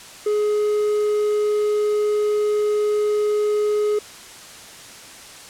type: tone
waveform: triangle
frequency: 420 Hz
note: G#4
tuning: 19 cents sharp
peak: -15 dBFS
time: 0.26-3.99 s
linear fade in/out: 5 ms
effects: white hiss -40 dBFS RMS until 5.49 s + low-pass 9000 Hz 12 dB/octave